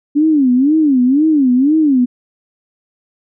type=tone with vibrato; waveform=sine; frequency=280 Hz; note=C#4; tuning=18 cents sharp; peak=-8 dBFS; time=0.15-2.06 s; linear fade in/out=20 ms; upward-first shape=sine; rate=2 Hz; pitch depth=220 cents each way; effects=none